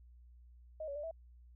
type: tone with pitch steps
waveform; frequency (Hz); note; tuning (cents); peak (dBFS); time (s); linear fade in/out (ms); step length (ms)
sine; 626 / 564 / 590 / 653; D#5 / C#5 / D5 / E5; +10 / +30 / +8 / -17; -39; 0.8-1.112; 5; 78
effects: added 60 Hz sine -56 dBFS peak until 1.55 s